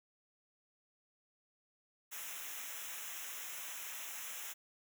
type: noise with comb filter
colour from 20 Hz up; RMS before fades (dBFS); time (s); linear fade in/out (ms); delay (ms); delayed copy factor
white; -45; 2.11-4.54; 20; 0.22; -0.95
effects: none